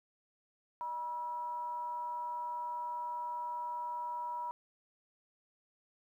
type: tone with frequency modulation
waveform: sine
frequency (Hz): 965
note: B5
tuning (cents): -40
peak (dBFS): -36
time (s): 0.81-4.51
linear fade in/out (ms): 0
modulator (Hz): 355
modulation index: 0.27
effects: 12-bit